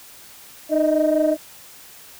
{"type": "tone cluster", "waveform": "sine", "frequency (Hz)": [306.7, 610, 635], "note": ["D#4", "D#5", "D#5"], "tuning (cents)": [-25, -34, 35], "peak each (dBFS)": -19, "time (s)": [0.69, 1.37], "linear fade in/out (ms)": 50, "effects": ["tanh soft clip ceiling -9 dBFS", "white hiss -44 dBFS RMS until 2.19 s"]}